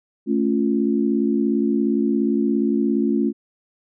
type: chord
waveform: sine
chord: A augmented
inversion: none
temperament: equal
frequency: 220 / 277.2 / 349.2 Hz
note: A3 / C#4 / E#4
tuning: 0 / 0 / 0 cents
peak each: -20 / -21 / -23 dBFS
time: 0.26-3.33 s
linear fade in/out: 50 ms
effects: none